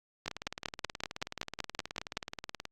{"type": "two click trains", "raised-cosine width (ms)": 0.2, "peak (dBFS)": [-15, -21], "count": [11, 46], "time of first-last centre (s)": [[0.28, 2.17], [0.26, 2.654]], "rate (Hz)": [5.29, 18.8], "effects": ["Opus 48 kbps"]}